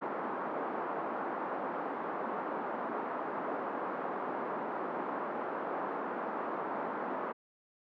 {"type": "band-pass noise", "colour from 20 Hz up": "white", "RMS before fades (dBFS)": -37, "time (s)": [0.01, 7.33], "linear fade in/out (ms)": 20, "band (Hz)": [220, 1200], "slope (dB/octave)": 24, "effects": []}